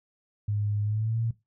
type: tone with pitch glide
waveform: sine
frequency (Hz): 103.83 to 114.54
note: G#2 to A#2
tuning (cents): 0 to -30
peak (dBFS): -25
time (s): 0.48-1.31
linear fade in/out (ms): 5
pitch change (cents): +170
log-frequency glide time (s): 0.83-1.19
effects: noise-tail reverb RT60 0.2 s tail -17 dB re dry